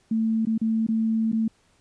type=tone with dropouts; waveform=sine; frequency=222.8 Hz; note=A3; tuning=22 cents sharp; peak=-20 dBFS; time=0.11-1.48 s; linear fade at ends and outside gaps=5 ms; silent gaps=0.453-0.469 / 0.579-0.614 / 0.867-0.886 / 1.318-1.328 s; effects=pink hiss -63 dBFS RMS until 1.8 s + resampled to 22050 Hz